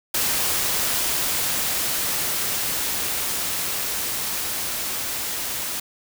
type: noise with level ramp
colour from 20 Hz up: white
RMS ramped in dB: -22 to -28 dBFS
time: 0.14-5.8 s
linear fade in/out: 5 ms
effects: none